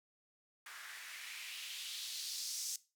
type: noise with band-pass filter sweep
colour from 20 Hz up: blue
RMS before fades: -45 dBFS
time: 0.66-2.76 s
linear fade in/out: 2 ms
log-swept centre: 1400 to 6200 Hz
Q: 2.3
effects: noise-tail reverb RT60 0.3 s tail -18 dB re dry